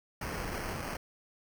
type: noise with sample-and-hold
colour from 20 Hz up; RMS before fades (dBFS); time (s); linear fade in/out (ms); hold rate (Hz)
pink; -37; 0.21-0.97; 5; 3675
effects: none